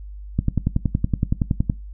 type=click train; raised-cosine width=5 ms; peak=-6 dBFS; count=15; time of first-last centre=0.39-1.698 s; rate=10.7 Hz; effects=noise-tail reverb RT60 0.2 s tail -19 dB re dry + added 50 Hz sine -33 dBFS peak until 1.93 s